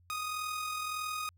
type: tone with amplitude modulation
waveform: sawtooth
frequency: 1244.5 Hz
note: D#6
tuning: in tune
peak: -29 dBFS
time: 0.1-1.29 s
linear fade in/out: 0 ms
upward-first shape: sine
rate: 41.7 Hz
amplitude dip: 40%
effects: added 88 Hz sine -61 dBFS peak until 1.37 s